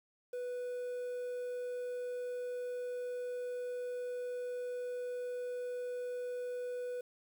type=tone with quantisation; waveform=triangle; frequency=493.9 Hz; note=B4; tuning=in tune; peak=-35 dBFS; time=0.33-7.01 s; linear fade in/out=5 ms; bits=10; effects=none